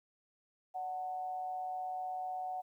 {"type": "tone with amplitude modulation", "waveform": "sine", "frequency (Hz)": 740, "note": "F#5", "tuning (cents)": 0, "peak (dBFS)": -34, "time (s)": [0.74, 2.62], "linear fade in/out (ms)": 20, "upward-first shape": "sine", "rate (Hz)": 156, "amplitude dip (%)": 50, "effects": ["12-bit"]}